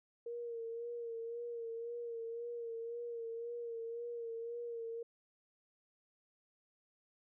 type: tone with vibrato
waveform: sine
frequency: 466.2 Hz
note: A#4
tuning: in tune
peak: -40 dBFS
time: 0.26-5.03 s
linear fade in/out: 5 ms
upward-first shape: sine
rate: 1.9 Hz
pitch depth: 37 cents each way
effects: none